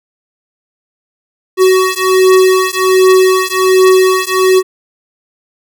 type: beating tone pair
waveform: square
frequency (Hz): 373.7 / 375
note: F#4 / F#4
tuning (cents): +17 / +23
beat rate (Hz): 1.3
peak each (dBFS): -10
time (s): 1.57-4.63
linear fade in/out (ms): 50
effects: none